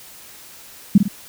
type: tone with echo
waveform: sine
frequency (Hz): 200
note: G3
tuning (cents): +35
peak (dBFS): -5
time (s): 0.95-0.98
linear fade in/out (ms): 5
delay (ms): 51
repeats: 2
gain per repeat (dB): -7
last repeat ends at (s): 1.082
effects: white hiss -42 dBFS RMS until 1.28 s